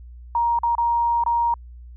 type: tone with dropouts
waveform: sine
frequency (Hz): 940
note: A#5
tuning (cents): +14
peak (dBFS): -17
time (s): 0.35-1.54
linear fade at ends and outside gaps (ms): 2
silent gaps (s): 0.589-0.633 / 0.752-0.781 / 1.238-1.262
effects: added 60 Hz sine -38 dBFS peak until 1.96 s